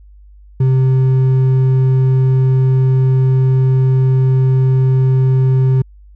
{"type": "tone with hard clipping", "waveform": "triangle", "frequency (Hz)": 130.81, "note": "C3", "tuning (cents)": 0, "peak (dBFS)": -10, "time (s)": [0.6, 5.82], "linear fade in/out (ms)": 5, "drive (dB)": 8, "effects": ["added 50 Hz sine -38 dBFS peak until 6.15 s"]}